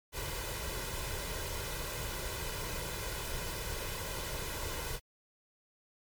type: noise with comb filter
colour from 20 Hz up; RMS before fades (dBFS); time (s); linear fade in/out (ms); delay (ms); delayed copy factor
pink; -38; 0.12-5; 50; 2; +0.6
effects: MP3 96 kbps